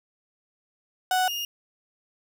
35% pulse tone pair in turn, 741 / 2838 Hz, F#5 / F7, +2 / +27 cents, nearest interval octave + major seventh, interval 2325 cents, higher second, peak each -19 / -27 dBFS, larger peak first, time 1.11-1.28 / 1.28-1.45 s, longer neither, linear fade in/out 2 ms, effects none

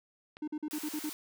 click, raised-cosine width 0.3 ms, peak -31 dBFS, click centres 0.369 s
triangle tone bursts, 303.2 Hz, D#4, 45 cents flat, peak -31 dBFS, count 7, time 0.42-1.095 s, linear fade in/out 5 ms, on 57 ms, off 46 ms
white high-pass noise, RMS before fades -43 dBFS, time 0.71-1.13 s, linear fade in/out 0 ms, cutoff 640 Hz, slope 12 dB/octave
effects none

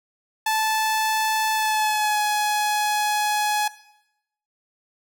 sawtooth tone with pitch glide, 874 to 840.8 Hz, A5 to G#5, -12 to +21 cents, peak -16 dBFS, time 0.46-3.68 s, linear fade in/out 5 ms, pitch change -67 cents, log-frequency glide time 1.53-2.2 s, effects noise-tail reverb RT60 0.8 s tail -17 dB re dry

